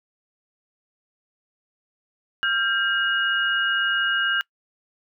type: tone cluster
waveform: sine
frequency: 1384 / 1591 / 2878 Hz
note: F6 / G6 / F#7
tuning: -16 / +25 / -49 cents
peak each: -26 / -22 / -25 dBFS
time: 2.43-4.41 s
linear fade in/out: 0 ms
effects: noise-tail reverb RT60 0.1 s tail -24 dB re dry